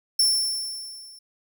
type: tone with level ramp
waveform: sawtooth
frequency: 5390 Hz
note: E8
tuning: 38 cents sharp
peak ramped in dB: -13 to -42 dBFS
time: 0.19-1.19 s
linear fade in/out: 5 ms
effects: none